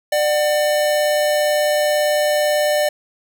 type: tone pair together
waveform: square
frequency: 597 / 747.2 Hz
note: D5 / F#5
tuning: +28 / +17 cents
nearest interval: major third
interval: 389 cents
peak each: -16 / -25 dBFS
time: 0.12-2.89 s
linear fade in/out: 5 ms
effects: none